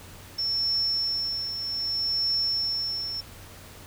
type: tone with tremolo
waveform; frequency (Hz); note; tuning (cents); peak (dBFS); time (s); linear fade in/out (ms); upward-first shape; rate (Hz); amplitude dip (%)
sine; 5400; E8; +41; -22; 0.38-3.21; 10; triangle; 0.64; 60
effects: added 93 Hz sine -49 dBFS peak until 3.86 s + pink hiss -47 dBFS RMS until 3.86 s

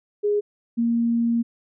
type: tone pair in turn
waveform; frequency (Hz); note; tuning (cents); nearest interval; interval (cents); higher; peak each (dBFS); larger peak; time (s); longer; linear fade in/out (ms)
sine; 413.7 / 233.3; G#4 / A#3; -7 / +2; minor seventh; 991; first; -18; neither; 0.23-0.41 / 0.77-1.43; second; 20
effects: none

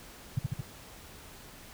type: tone with echo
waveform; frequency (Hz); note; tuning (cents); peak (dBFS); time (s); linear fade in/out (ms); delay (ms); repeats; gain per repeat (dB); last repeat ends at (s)
sine; 130.81; C3; 0; -23; 0.37-0.39; 5; 73; 3; -2; 0.609
effects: pink hiss -50 dBFS RMS until 1.73 s

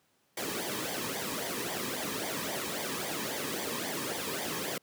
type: noise with flanger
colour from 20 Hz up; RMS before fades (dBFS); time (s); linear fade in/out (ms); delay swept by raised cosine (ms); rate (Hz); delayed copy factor
pink; -35; 0.37-4.78; 5; 0.73 to 1.45; 3.7; -0.65
effects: pink hiss -71 dBFS RMS until 4.82 s + high-pass 150 Hz 12 dB/octave

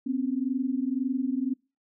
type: tone pair together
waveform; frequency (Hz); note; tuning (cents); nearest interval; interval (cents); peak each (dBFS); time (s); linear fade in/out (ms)
sine; 250.9 / 272.8; B3 / C#4; +28 / -28; minor second; 144; -28; 0.06-1.54; 10
effects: noise-tail reverb RT60 0.3 s tail -25 dB re dry

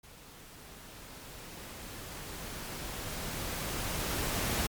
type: noise with level ramp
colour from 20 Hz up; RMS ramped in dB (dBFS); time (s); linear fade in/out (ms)
pink; -53 to -31; 0.03-4.67; 10
effects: MP3 96 kbps

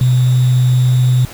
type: tone with sample-and-hold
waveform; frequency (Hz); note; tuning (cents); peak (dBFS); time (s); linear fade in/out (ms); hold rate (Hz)
sine; 126.2; B2; +38; -8; 0.01-1.25; 2; 3675
effects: pink hiss -34 dBFS RMS until 1.33 s

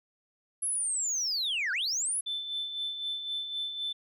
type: linear two-way sweep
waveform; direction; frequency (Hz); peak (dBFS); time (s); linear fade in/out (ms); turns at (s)
sine; down then up; 11000 to 1411 to 11000; -26; 0.62-2.21; 10; 1.72
type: tone with tremolo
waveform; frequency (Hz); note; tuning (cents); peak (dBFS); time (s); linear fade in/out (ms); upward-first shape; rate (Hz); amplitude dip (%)
sine; 3527; A7; +3; -29; 2.26-3.93; 10; sine; 3.9; 55
effects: tanh soft clip ceiling -26 dBFS

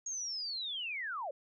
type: linear sweep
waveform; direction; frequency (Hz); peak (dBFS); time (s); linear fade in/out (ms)
sine; down; 6645 to 516; -36; 0.06-1.31; 5
effects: none

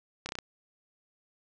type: slowing click train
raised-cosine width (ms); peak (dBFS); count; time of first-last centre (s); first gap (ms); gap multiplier
0.2; -18; 5; 0.26-0.387; 30; 1.04
effects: resampled to 24000 Hz + 10-bit

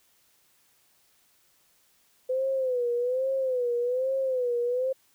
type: tone with vibrato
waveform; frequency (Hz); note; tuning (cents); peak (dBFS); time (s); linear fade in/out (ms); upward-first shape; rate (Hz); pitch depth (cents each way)
sine; 506; B4; +42; -24; 2.29-4.93; 10; sine; 1.2; 100
effects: white hiss -65 dBFS RMS until 5.14 s

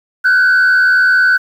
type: tone with frequency modulation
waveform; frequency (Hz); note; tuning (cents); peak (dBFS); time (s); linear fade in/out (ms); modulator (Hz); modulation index
sine; 1508; F#6; +32; -5; 0.24-1.38; 20; 78.4; 0.68
effects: tanh soft clip ceiling -6 dBFS + 7-bit

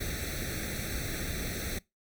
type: noise with comb filter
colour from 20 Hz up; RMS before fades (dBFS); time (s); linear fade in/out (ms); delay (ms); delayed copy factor
pink; -35; 0-1.79; 10; 0.5; +1
effects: noise-tail reverb RT60 0.2 s tail -22 dB re dry

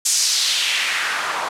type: noise with band-pass filter sweep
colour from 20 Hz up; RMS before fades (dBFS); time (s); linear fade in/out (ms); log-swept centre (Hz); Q
white; -20; 0.05-1.49; 10; 7300 to 880; 1.9
effects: low-pass 11000 Hz 12 dB/octave

